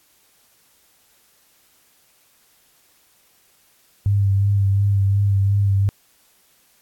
sine tone with vibrato, 99.5 Hz, G2, 26 cents sharp, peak -14 dBFS, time 4.06-5.89 s, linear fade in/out 0 ms, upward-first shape sine, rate 2.8 Hz, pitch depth 27 cents each way, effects white hiss -58 dBFS RMS until 6.81 s + AAC 64 kbps

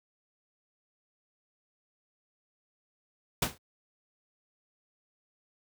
pink noise with exponential decay, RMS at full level -23 dBFS, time 3.42-3.58 s, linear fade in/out 5 ms, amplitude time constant 33 ms, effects high-pass 60 Hz 12 dB/octave

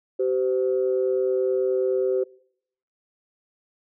sine tone pair together, 384.1 / 513.5 Hz, G4 / C5, -35 / -33 cents, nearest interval perfect fourth, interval 502 cents, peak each -21 / -24 dBFS, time 0.19-2.24 s, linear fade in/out 10 ms, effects noise-tail reverb RT60 0.7 s tail -24 dB re dry + tanh soft clip ceiling -12 dBFS

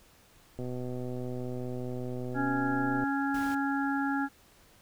click train, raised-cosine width 2 ms, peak -25 dBFS, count 307, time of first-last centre 0.59-3.038 s, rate 125 Hz
harmonic tone, 277.2 Hz, C#4, in tune, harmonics 1 / 3 / 5 / 6, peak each -29 / -34 / -36 / -37 dBFS, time 2.34-4.29 s, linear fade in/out 50 ms
pink noise, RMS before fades -45 dBFS, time 3.34-3.55 s, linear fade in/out 5 ms
effects pink hiss -60 dBFS RMS until 4.81 s

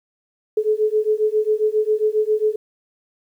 sine beating tone pair, 425.8 / 433.2 Hz, G#4 / A4, +43 / -27 cents, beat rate 7.4 Hz, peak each -19 / -19 dBFS, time 0.57-2.56 s, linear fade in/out 5 ms, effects 9-bit

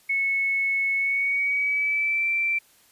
sine tone with pitch glide, 2200 to 2344 Hz, C#7 to D7, -14 to -4 cents, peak -21 dBFS, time 0.09-2.59 s, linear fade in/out 10 ms, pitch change +110 cents, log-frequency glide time 0.96-2.28 s, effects white hiss -58 dBFS RMS until 2.91 s + resampled to 32000 Hz

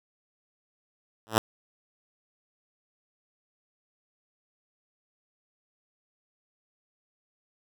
5% pulse tone with exponential growth, 110.2 Hz, A2, 3 cents sharp, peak -4 dBFS, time 1.27-1.38 s, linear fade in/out 0 ms, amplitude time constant 22 ms, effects none

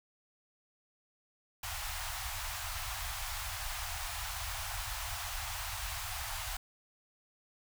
pink band-stop noise, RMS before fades -39 dBFS, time 1.63-6.57 s, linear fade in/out 5 ms, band 100 to 700 Hz, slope 48 dB/octave, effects none

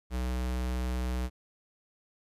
square tone, 62.4 Hz, B1, 19 cents sharp, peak -30 dBFS, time 0.1-1.3 s, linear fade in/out 50 ms, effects resampled to 32000 Hz + 12-bit

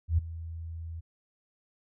sine tone with ADSR envelope, 82.41 Hz, E2, in tune, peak -19 dBFS, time 0.08-1.01 s, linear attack 100 ms, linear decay 13 ms, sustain -17 dB, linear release 18 ms, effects none

